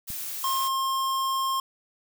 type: noise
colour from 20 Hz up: blue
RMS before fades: -34 dBFS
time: 0.07-0.69 s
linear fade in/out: 20 ms
type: click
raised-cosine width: 5 ms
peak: -29 dBFS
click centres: 0.103 s
type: tone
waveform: square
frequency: 1067 Hz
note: C6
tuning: 34 cents sharp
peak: -25 dBFS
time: 0.44-1.6 s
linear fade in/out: 2 ms
effects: none